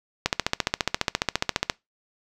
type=click train; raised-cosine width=0.2 ms; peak=-3 dBFS; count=22; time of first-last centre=0.26-1.698 s; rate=14.6 Hz; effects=noise-tail reverb RT60 0.2 s tail -23 dB re dry